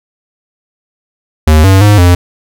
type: tone with pitch steps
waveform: square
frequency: 77.6 / 96.1 / 103.8 / 88.4 Hz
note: D#2 / G2 / G#2 / F2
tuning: -4 / -34 / 0 / +22 cents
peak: -3 dBFS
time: 1.47-2.15 s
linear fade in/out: 5 ms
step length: 170 ms
effects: none